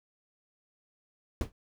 brown noise with exponential decay, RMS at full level -26 dBFS, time 1.41-1.52 s, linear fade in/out 1 ms, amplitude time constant 23 ms, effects none

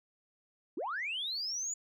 sine linear sweep, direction up, 260.3 to 7040 Hz, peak -33 dBFS, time 0.77-1.74 s, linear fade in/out 5 ms, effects tanh soft clip ceiling -29 dBFS

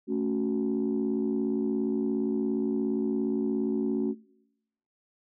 sine chord, F# minor, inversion first, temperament equal, 220 / 277.2 / 370 Hz, A3 / C#4 / F#4, 0 / 0 / 0 cents, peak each -29 dBFS, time 0.07-4.15 s, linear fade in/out 50 ms, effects noise-tail reverb RT60 0.9 s tail -24 dB re dry + tanh soft clip ceiling -19 dBFS

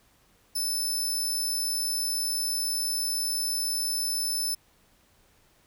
20% pulse tone, 5274 Hz, E8, in tune, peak -21 dBFS, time 0.55-4.55 s, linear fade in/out 10 ms, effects pink hiss -63 dBFS RMS until 5.66 s

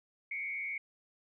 sine tone with frequency modulation, 2217 Hz, C#7, in tune, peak -35 dBFS, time 0.31-0.78 s, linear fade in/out 5 ms, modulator 93.8 Hz, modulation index 0.94, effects none

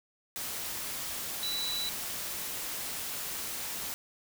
sine tone in noise, 3951 Hz, B7, in tune, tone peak -32 dBFS, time 1.43-1.89 s, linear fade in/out 0 ms, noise white, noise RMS -37 dBFS, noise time 0.36-3.94 s, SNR +2 dB, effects none

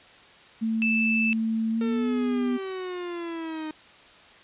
sine tone with pitch glide, 223.4 to 247.9 Hz, A3 to B3, +27 to +7 cents, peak -23 dBFS, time 0.61-2.58 s, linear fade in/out 20 ms, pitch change +180 cents, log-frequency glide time 1.71-2.11 s
sine tone, 2637 Hz, E7, in tune, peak -23 dBFS, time 0.82-1.33 s, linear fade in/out 0 ms
45% pulse exponential sweep, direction down, 455 to 308 Hz, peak -31 dBFS, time 1.81-3.71 s, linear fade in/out 2 ms
effects white hiss -51 dBFS RMS until 4.43 s + resampled to 8000 Hz

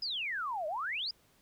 sine exponential two-way sweep, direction down then up, 5170 to 587.3 to 5170 Hz, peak -33 dBFS, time 0.02-1.11 s, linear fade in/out 5 ms, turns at 0.67 s, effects pink hiss -67 dBFS RMS until 1.41 s

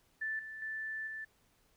sine tone with level steps, 1760 Hz, A6, in tune, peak -34 / -43 / -37 / -40 dBFS, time 0.21-1.25 s, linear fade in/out 10 ms, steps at 0.39 / 0.62 / 1.07 s, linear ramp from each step 2 ms, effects pink hiss -71 dBFS RMS until 1.76 s

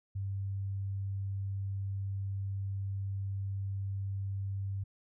sine tone, 98 Hz, G2, in tune, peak -33 dBFS, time 0.15-4.84 s, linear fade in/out 10 ms, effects none

